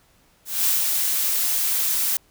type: noise with ADSR envelope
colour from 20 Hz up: blue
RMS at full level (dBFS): -19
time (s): 0.45-2.17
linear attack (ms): 220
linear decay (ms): 140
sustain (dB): -3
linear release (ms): 3
effects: pink hiss -59 dBFS RMS until 2.3 s